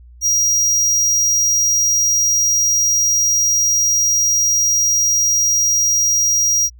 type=tone; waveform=square; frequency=5720 Hz; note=F8; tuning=41 cents sharp; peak=-13 dBFS; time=0.21-6.7 s; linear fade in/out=50 ms; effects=added 60 Hz sine -39 dBFS peak until 6.79 s